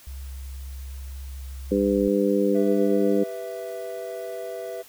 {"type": "tone", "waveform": "sine", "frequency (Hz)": 66.7, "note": "C2", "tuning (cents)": 34, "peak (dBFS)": -33, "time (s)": [0.07, 2.08], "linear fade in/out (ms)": 0}
{"type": "harmonic tone", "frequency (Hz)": 100.4, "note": "G2", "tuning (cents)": 42, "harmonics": [2, 3, 4, 5], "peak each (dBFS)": [-24, -24, -24, -24], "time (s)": [1.71, 3.24], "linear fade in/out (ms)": 10}
{"type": "chord", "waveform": "triangle", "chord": "E minor", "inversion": "first", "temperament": "equal", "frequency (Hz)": [392, 493.9, 659.3], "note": ["G4", "B4", "E5"], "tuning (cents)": [0, 0, 0], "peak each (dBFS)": [-35, -33, -32], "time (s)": [2.54, 4.83], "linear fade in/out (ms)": 20}
{"effects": ["white hiss -50 dBFS RMS until 4.88 s"]}